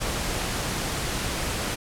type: noise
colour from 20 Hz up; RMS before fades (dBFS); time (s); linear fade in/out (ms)
pink; -28; 0-1.76; 20
effects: low-pass 11000 Hz 12 dB/octave